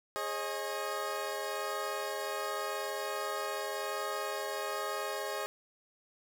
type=chord; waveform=20% pulse; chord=Ab suspended fourth; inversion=none; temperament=equal with one note detuned; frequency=415.3 / 541.4 / 622.3 Hz; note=Ab4 / Db5 / Eb5; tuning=0 / -41 / 0 cents; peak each=-34 dBFS; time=0.16-5.46 s; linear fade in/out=0 ms; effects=none